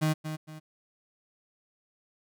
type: tone with echo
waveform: 35% pulse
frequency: 155.56 Hz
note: D#3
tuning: in tune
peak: -22 dBFS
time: 0.01-0.14 s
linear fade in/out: 20 ms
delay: 230 ms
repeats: 2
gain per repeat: -9 dB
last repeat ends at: 0.6 s
effects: none